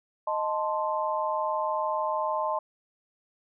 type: chord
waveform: sine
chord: A diminished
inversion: second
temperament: equal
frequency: 622.3 / 880 / 1046.5 Hz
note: Eb5 / A5 / C6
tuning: 0 / 0 / 0 cents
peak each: -30 dBFS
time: 0.27-2.59 s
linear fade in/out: 5 ms
effects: none